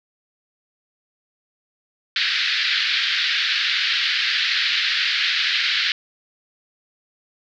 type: band-pass noise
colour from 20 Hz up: white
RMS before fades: -21 dBFS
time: 2.16-5.92 s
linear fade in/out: 2 ms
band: 1500 to 4500 Hz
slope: 48 dB/octave
effects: none